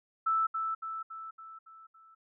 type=tone with echo; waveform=sine; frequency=1318.5 Hz; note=E6; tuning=in tune; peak=-25 dBFS; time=0.26-0.47 s; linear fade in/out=10 ms; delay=280 ms; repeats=6; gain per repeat=-5 dB; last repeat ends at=2.15 s; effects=none